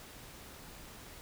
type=silence; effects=pink hiss -51 dBFS RMS until 1.21 s